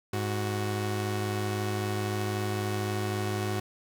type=tone pair together; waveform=sawtooth; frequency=103.83 / 370 Hz; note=G#2 / F#4; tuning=0 / 0 cents; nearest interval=octave + minor seventh; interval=2200 cents; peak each=-26 / -29 dBFS; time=0.13-3.6 s; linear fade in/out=5 ms; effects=none